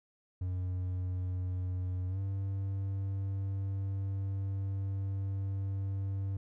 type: tone with pitch glide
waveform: triangle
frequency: 91.5 to 97.5 Hz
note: F#2 to G2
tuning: -19 to -9 cents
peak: -30 dBFS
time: 0.41-6.37 s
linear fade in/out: 5 ms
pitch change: +110 cents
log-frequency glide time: 2.08-2.19 s
effects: none